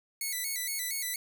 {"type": "tone with vibrato", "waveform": "5% pulse", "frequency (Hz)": 2093, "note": "C7", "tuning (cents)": 0, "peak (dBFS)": -22, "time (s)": [0.21, 1.16], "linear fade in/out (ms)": 2, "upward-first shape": "square", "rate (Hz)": 4.3, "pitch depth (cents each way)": 88, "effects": []}